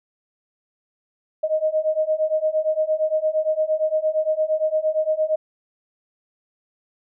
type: beating tone pair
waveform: sine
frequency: 619 / 627.7 Hz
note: D#5 / D#5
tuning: -9 / +15 cents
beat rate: 8.7 Hz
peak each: -22 / -21 dBFS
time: 1.43-5.36 s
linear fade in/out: 10 ms
effects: none